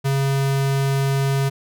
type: tone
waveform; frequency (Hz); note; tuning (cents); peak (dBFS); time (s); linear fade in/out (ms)
square; 137; C#3; -20; -18; 0.04-1.5; 20
effects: none